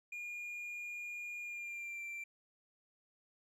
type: tone with pitch glide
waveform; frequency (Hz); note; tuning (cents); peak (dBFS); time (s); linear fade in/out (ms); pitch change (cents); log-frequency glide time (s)
triangle; 2425 to 2355; D#7 to D7; -45 to +4; -40; 0.12-2.24; 5; -51; 1.41-2.02
effects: none